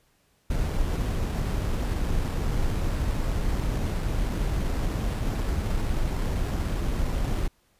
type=noise with sample-and-hold; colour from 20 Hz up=brown; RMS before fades=-26 dBFS; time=0.5-7.48 s; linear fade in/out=5 ms; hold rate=6300 Hz; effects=pink hiss -66 dBFS RMS until 7.79 s + resampled to 32000 Hz